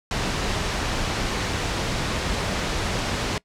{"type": "noise", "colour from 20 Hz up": "pink", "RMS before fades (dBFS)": -25, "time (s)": [0.11, 3.38], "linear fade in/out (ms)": 2, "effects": ["noise-tail reverb RT60 0.1 s tail -23 dB re dry", "low-pass 6000 Hz 12 dB/octave"]}